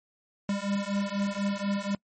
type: beating tone pair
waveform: square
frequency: 198.3 / 202.4 Hz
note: G3 / G#3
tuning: +20 / -44 cents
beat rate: 4.1 Hz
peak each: -31 dBFS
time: 0.49-1.95 s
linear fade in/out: 2 ms
effects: noise-tail reverb RT60 0.1 s tail -25 dB re dry + MP3 32 kbps